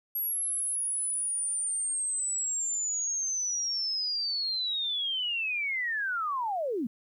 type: linear sweep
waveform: sine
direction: down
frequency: 11540 to 206.8 Hz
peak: -28 dBFS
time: 0.15-6.87 s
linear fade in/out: 5 ms
effects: 11-bit